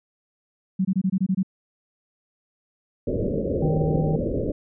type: tone bursts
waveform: sine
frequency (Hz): 188.9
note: F#3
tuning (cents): +36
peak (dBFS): -18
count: 8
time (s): 0.79-1.431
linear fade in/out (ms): 10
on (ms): 60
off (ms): 23
type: low-pass noise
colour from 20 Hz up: white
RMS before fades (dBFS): -25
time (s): 3.07-4.52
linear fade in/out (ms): 5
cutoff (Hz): 580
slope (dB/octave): 96
type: harmonic tone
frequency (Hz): 155.56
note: D#3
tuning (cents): 0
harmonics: 1 / 3 / 5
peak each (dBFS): -21 / -31 / -35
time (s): 3.62-4.16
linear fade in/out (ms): 5
effects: none